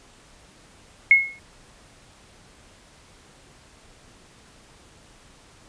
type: tone with exponential decay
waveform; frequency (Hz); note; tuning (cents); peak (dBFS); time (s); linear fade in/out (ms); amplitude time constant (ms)
sine; 2172; C#7; -36; -7; 1.11-1.39; 1; 59
effects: pink hiss -52 dBFS RMS until 5.68 s + resampled to 22050 Hz